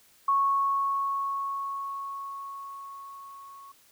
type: tone with level ramp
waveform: sine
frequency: 1104 Hz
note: C#6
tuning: 7 cents flat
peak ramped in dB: -20 to -45 dBFS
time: 0.28-3.72 s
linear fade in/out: 5 ms
effects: white hiss -60 dBFS RMS until 3.91 s